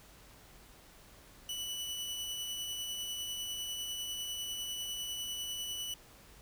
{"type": "tone with tremolo", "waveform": "sawtooth", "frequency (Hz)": 2965, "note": "F#7", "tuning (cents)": 3, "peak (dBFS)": -33, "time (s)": [1.49, 5.94], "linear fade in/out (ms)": 2, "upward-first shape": "sine", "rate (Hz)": 10, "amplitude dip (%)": 25, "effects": ["added 48 Hz sine -63 dBFS peak until 6.41 s", "pink hiss -58 dBFS RMS until 6.41 s"]}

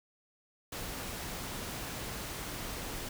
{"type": "noise", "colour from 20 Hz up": "pink", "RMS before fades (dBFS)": -40, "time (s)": [0.72, 3.09], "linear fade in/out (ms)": 5, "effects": []}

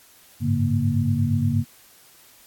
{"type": "tone cluster", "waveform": "sine", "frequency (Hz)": [98.1, 106.6, 141.7, 233.8], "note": ["G2", "G#2", "C#3", "A#3"], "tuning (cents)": [2, 46, 38, 5], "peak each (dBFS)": -24, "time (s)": [0.4, 1.65], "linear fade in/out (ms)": 50, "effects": ["white hiss -52 dBFS RMS until 2.46 s", "AAC 64 kbps"]}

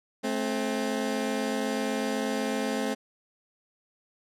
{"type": "tone pair together", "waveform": "20% pulse", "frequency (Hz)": [216.8, 264.8], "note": ["A3", "C4"], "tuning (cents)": [-25, 21], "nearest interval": "minor third", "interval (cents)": 346, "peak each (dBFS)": -25, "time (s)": [0.23, 2.95], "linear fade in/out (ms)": 20, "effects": ["low-pass 11000 Hz 12 dB/octave"]}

